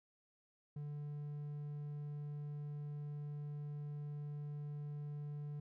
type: tone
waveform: triangle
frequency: 146.83 Hz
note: D3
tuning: in tune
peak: -40 dBFS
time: 0.76-5.6 s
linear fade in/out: 5 ms
effects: none